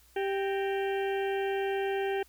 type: harmonic tone with a mistuned harmonic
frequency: 392 Hz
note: G4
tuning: in tune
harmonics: 1 / 2 / 4 / 5 / 6 / 7 / 8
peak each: -29 / -35 / -41 / -43 / -45 / -46 / -47 dBFS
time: 0.16-2.23 s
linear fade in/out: 5 ms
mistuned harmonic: 5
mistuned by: -96 cents
effects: added 60 Hz sine -62 dBFS peak until 2.28 s + white hiss -62 dBFS RMS until 2.28 s